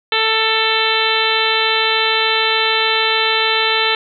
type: harmonic tone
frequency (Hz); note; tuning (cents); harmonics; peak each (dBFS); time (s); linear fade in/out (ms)
443.3; A4; +13; 1 / 2 / 3 / 4 / 5 / 6 / 7 / 8 / 9; -22 / -22 / -22 / -22 / -22 / -22 / -22 / -22 / -22; 0.12-3.95; 2
effects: none